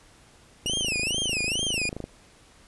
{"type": "tone with vibrato", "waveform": "sawtooth", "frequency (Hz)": 2794, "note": "F7", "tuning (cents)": 0, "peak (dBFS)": -22, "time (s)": [0.66, 1.89], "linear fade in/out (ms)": 2, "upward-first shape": "sine", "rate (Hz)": 2.3, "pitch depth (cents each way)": 240}
{"type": "click train", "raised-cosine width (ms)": 2, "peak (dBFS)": -20, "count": 38, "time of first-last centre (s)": [0.66, 2.041], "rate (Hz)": 26.8}
{"effects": ["pink hiss -55 dBFS RMS until 2.67 s", "resampled to 24000 Hz"]}